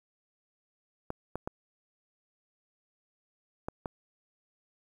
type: clicks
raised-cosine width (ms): 1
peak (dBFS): -20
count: 5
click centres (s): 1.104 / 1.356 / 1.475 / 3.685 / 3.858
effects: 9-bit